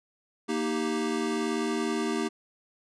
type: chord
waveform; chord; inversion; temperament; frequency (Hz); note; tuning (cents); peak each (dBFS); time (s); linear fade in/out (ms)
square; Eb major; second; equal; 233.1 / 311.1 / 392; Bb3 / Eb4 / G4; 0 / 0 / 0; -32; 0.48-2.29; 20
effects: resampled to 22050 Hz